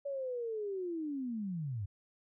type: linear sweep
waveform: sine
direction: down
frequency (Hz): 570 to 91.4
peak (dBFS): -35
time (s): 0.05-1.86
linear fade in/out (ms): 10
effects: none